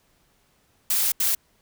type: noise bursts at uneven times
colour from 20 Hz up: blue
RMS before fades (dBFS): -22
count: 2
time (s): 0.9-1.12 / 1.2-1.35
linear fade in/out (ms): 5
effects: pink hiss -64 dBFS RMS until 1.61 s